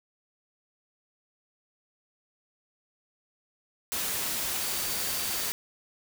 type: tone in noise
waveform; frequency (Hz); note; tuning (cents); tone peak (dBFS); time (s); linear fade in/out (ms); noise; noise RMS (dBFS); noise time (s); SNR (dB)
sine; 4600; D8; -37; -41; 4.61-5.51; 0; white; -31; 3.92-5.52; -13
effects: none